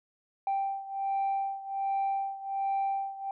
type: beating tone pair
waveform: sine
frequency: 784 / 785.3 Hz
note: G5 / G5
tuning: 0 / +3 cents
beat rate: 1.3 Hz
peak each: -29 / -32 dBFS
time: 0.47-3.31 s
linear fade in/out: 2 ms
effects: tanh soft clip ceiling -24 dBFS